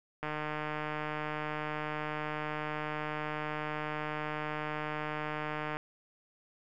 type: click train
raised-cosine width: 0.5 ms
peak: -21 dBFS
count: 843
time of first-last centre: 0.23-5.769 s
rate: 152 Hz
effects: none